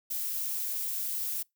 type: noise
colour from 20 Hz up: violet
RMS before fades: -33 dBFS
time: 0.1-1.43 s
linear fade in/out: 10 ms
effects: noise-tail reverb RT60 0.2 s tail -26 dB re dry